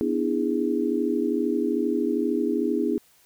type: chord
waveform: sine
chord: E dominant seventh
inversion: second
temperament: just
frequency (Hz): 247.2 / 296.7 / 329.6 / 412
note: B3 / D4 / E4 / G#4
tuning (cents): +2 / +18 / 0 / -14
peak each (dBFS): -27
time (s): 0.01-2.98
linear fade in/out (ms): 0
effects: white hiss -59 dBFS RMS until 3.25 s